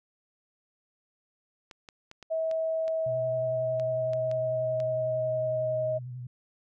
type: clicks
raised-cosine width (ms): 0.2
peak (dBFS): -28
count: 10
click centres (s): 1.712 / 1.888 / 2.114 / 2.227 / 2.513 / 2.88 / 3.798 / 4.134 / 4.314 / 4.802
type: tone with pitch glide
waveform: sine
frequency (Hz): 645 to 627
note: E5 to D#5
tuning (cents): -38 to +13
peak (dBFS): -26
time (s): 2.3-5.99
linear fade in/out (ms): 20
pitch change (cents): -49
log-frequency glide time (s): 2.93-5.8
type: tone with vibrato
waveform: sine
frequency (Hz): 124.7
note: B2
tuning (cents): +17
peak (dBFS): -36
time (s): 3.06-6.27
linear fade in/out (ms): 5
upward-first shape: square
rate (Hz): 11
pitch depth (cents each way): 34
effects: none